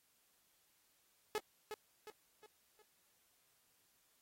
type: tone with echo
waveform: sawtooth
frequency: 426.3 Hz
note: G#4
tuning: 45 cents sharp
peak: -32 dBFS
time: 1.35-1.38 s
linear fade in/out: 0 ms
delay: 360 ms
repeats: 4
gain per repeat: -7 dB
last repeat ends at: 2.82 s
effects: white hiss -75 dBFS RMS until 4.21 s + AAC 48 kbps

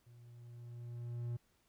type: tone with level ramp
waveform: triangle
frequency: 119.4 Hz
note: A#2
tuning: 42 cents sharp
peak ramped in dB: -55 to -34 dBFS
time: 0.06-1.37 s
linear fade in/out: 10 ms
effects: pink hiss -75 dBFS RMS until 1.68 s

